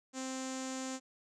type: tone with low-pass filter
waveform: sawtooth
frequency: 261.6 Hz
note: C4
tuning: in tune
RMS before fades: -40 dBFS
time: 0.13-1 s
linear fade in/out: 50 ms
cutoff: 7100 Hz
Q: 5.6
effects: none